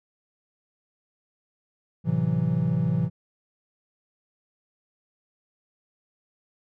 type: chord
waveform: triangle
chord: F# half-diminished seventh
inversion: first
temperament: equal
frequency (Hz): 110 / 130.81 / 164.81 / 185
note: A2 / C3 / E3 / F#3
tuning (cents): 0 / 0 / 0 / 0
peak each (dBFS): -28 / -25 / -22 / -28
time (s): 2.04-3.1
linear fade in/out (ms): 50
effects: none

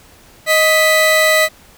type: tone pair together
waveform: 35% pulse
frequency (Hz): 625 / 1976.2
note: D#5 / B6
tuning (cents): +8 / +1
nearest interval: octave + minor sixth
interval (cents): 1993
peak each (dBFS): -11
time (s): 0.46-1.49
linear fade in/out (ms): 50
effects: pink hiss -45 dBFS RMS until 1.77 s

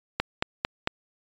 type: click train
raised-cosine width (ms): 0.3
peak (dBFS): -7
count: 4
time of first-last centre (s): 0.2-0.874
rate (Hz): 4.45
effects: resampled to 16000 Hz

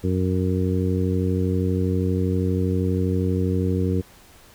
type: harmonic tone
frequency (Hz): 92.5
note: F#2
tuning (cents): 0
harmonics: 1 / 2 / 3 / 4 / 5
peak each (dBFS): -22 / -25 / -27 / -29 / -29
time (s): 0.03-4.02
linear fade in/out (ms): 20
effects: pink hiss -50 dBFS RMS until 4.54 s

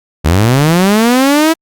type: linear sweep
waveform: sawtooth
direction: up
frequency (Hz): 70.7 to 329.6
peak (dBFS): -3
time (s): 0.24-1.54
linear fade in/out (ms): 20
effects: Opus 48 kbps

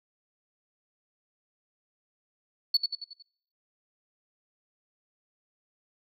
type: tone with echo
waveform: sine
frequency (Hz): 4435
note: C#8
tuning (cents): 0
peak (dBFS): -17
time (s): 2.74-2.77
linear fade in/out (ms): 5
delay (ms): 91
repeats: 5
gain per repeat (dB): -6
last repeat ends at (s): 3.225
effects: noise-tail reverb RT60 0.7 s tail -23 dB re dry + tanh soft clip ceiling -16 dBFS

